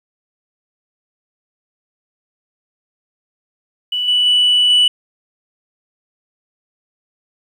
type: tone with level steps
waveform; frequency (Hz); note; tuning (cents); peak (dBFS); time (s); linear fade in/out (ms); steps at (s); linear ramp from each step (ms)
sine; 2962; F#7; +1; -16 / -10 / -8 / -6; 3.92-4.88; 5; 4.08 / 4.26 / 4.7; 2
effects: tanh soft clip ceiling -7 dBFS + 8-bit